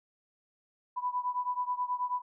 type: beating tone pair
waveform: sine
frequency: 988 / 997.3 Hz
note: B5 / B5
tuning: 0 / +17 cents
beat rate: 9.3 Hz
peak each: -32 / -34 dBFS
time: 0.96-2.22 s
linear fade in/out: 20 ms
effects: none